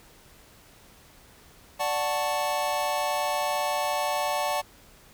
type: chord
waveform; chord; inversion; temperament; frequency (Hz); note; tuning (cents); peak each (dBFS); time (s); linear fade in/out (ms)
square; D major seventh; none; equal; 587.3 / 740 / 880 / 1108.7; D5 / F#5 / A5 / C#6; 0 / 0 / 0 / 0; -31 / -31 / -31 / -34; 1.79-4.62; 20
effects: pink hiss -54 dBFS RMS until 5.13 s